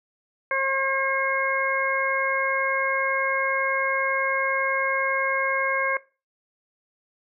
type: harmonic tone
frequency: 538 Hz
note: C5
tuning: 48 cents sharp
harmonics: 1 / 2 / 3 / 4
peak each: -27 / -27 / -27 / -27 dBFS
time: 0.51-5.97 s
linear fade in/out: 2 ms
effects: noise-tail reverb RT60 0.3 s tail -19 dB re dry